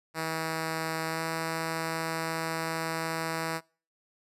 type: tone with pitch glide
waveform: 5% pulse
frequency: 161.1 to 162.69 Hz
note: E3 to E3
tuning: -39 to -22 cents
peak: -19 dBFS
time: 0.14-3.61 s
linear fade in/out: 50 ms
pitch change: +17 cents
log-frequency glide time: 1.08-1.22 s
effects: noise-tail reverb RT60 0.4 s tail -25 dB re dry + resampled to 32000 Hz